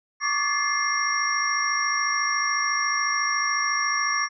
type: tone cluster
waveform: sine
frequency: 1130 / 1184 / 1733 / 2107 / 5600 Hz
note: C#6 / D6 / A6 / C7 / F8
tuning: +33 / +14 / -27 / +12 / +4 cents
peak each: -28 dBFS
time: 0.2-4.29 s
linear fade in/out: 50 ms
effects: none

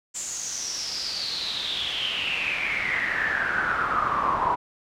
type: noise with band-pass filter sweep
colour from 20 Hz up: brown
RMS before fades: -27 dBFS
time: 0.14-4.56 s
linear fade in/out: 20 ms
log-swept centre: 7400 to 960 Hz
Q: 8.7
effects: none

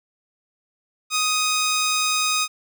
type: tone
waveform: 10% pulse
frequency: 1250 Hz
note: D#6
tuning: 8 cents sharp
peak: -11 dBFS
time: 1.1-2.48 s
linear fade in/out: 50 ms
effects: none

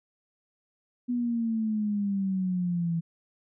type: exponential sweep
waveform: sine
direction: down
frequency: 246.9 to 164.81 Hz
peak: -25 dBFS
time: 1.08-3.01 s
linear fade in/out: 20 ms
effects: none

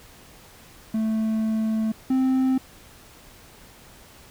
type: tone pair in turn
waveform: triangle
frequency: 220 / 261.2 Hz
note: A3 / C4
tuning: 0 / -3 cents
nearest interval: minor third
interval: 297 cents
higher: second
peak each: -19 / -16 dBFS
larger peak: second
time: 0.94-1.92 / 2.1-2.58 s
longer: first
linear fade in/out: 5 ms
effects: pink hiss -49 dBFS RMS until 4.3 s

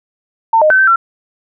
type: tone with pitch steps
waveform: sine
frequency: 903 / 616 / 1529 / 1552 / 1356 Hz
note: A5 / D#5 / G6 / G6 / E6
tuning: +45 / -17 / -44 / -18 / +49 cents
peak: -6 dBFS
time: 0.53-0.96 s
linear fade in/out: 5 ms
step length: 86 ms
effects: none

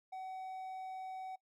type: tone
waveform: triangle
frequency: 754 Hz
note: F#5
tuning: 32 cents sharp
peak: -40 dBFS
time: 0.12-1.36 s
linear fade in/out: 10 ms
effects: noise-tail reverb RT60 0.1 s tail -21 dB re dry

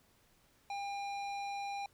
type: tone with low-pass filter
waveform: square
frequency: 802 Hz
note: G5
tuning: 39 cents sharp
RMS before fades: -40 dBFS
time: 0.7-1.86 s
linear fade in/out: 2 ms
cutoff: 4700 Hz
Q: 0.88
effects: pink hiss -69 dBFS RMS until 1.93 s

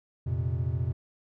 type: chord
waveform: triangle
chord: F suspended fourth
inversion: none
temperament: equal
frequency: 87.31 / 116.54 / 130.81 Hz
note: F2 / Bb2 / C3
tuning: 0 / 0 / 0 cents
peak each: -29 dBFS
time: 0.26-0.93 s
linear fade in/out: 10 ms
effects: none

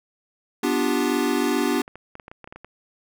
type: chord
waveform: square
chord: G dominant seventh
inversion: first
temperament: equal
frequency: 246.9 / 293.7 / 349.2 / 392 Hz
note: B3 / D4 / F4 / G4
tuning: 0 / 0 / 0 / 0 cents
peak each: -26 / -25 / -28 / -27 dBFS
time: 0.63-1.82 s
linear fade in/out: 5 ms
type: clicks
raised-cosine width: 0.5 ms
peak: -25 dBFS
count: 12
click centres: 1.752 / 1.879 / 1.956 / 2.154 / 2.198 / 2.281 / 2.315 / 2.443 / 2.475 / 2.525 / 2.56 / 2.646 s
effects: none

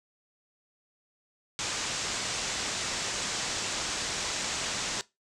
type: low-pass noise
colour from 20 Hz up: white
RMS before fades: -33 dBFS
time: 1.59-5.01 s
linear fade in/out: 0 ms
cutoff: 7800 Hz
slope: 48 dB/octave
effects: noise-tail reverb RT60 0.2 s tail -19 dB re dry

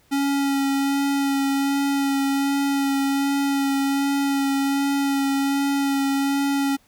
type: tone with vibrato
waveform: square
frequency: 277.2 Hz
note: C#4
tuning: in tune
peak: -20 dBFS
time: 0.11-6.77 s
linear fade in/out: 20 ms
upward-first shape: sine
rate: 1.3 Hz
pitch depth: 14 cents each way
effects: pink hiss -59 dBFS RMS until 6.87 s

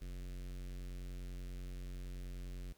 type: tone with notch filter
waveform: square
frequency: 45.18 Hz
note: F#1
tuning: 40 cents flat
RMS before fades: -45 dBFS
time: 0.01-2.73 s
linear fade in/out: 10 ms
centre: 910 Hz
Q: 0.58
effects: pink hiss -70 dBFS RMS until 2.77 s

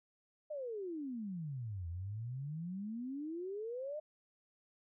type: exponential two-way sweep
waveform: sine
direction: down then up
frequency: 622.3 to 82.41 to 622.3 Hz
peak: -39 dBFS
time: 0.5-4 s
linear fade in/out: 10 ms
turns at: 1.88 s
effects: none

